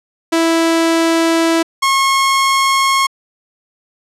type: tone pair in turn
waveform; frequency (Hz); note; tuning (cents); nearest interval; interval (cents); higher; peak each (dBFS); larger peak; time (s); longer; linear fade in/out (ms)
sawtooth; 329.6 / 1085.2; E4 / C#6; 0 / -37; octave + major sixth; 2063; second; -7; neither; 0.32-1.63 / 1.82-3.07; first; 10
effects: low-pass 10000 Hz 12 dB/octave